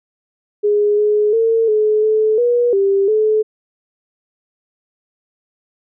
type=tone with pitch steps; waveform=sine; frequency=414.9 / 420.2 / 453.3 / 427.5 / 433.6 / 482.4 / 393.9 / 431.4 Hz; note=G#4 / G#4 / A#4 / A4 / A4 / B4 / G4 / A4; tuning=-2 / +20 / -48 / -50 / -25 / -41 / +8 / -34 cents; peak=-11 dBFS; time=0.63-3.43 s; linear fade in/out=20 ms; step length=350 ms; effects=none